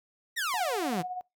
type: exponential sweep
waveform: sawtooth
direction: down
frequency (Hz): 1968 to 155.56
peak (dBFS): -25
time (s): 0.36-1.03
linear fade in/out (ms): 20
type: tone with tremolo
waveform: sine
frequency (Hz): 730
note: F#5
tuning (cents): -24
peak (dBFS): -31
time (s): 0.54-1.21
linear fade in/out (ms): 0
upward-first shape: sine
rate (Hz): 16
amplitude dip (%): 55
effects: noise-tail reverb RT60 0.2 s tail -24 dB re dry